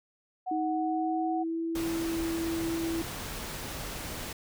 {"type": "tone", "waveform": "sine", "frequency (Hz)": 740, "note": "F#5", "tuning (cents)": 0, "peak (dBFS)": -30, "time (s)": [0.46, 1.44], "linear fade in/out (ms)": 20}
{"type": "tone with pitch glide", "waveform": "sine", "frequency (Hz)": [314.9, 330.2], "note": ["D#4", "E4"], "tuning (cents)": [21, 3], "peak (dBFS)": -29, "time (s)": [0.51, 3.02], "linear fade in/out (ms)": 5, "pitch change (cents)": 82, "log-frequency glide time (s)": [0.68, 1.61]}
{"type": "noise", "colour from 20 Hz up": "pink", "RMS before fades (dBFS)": -38, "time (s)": [1.75, 4.33], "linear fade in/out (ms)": 5}
{"effects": []}